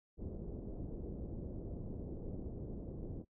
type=low-pass noise; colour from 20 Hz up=pink; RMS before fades=-44 dBFS; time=0.17-3.25 s; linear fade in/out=50 ms; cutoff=470 Hz; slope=24 dB/octave; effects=noise-tail reverb RT60 0.1 s tail -23 dB re dry